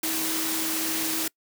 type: tone in noise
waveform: sine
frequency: 320 Hz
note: D#4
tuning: 49 cents sharp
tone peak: -32 dBFS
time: 0.03-1.28 s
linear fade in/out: 5 ms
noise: white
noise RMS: -28 dBFS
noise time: 0.03-1.28 s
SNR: -7 dB
effects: noise-tail reverb RT60 0.1 s tail -25 dB re dry + high-pass 150 Hz 12 dB/octave